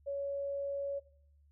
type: tone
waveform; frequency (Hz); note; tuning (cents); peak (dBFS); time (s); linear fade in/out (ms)
sine; 560; C#5; +18; -34; 0.06-1; 20
effects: noise-tail reverb RT60 0.6 s tail -17 dB re dry + added 72 Hz sine -62 dBFS peak until 1.51 s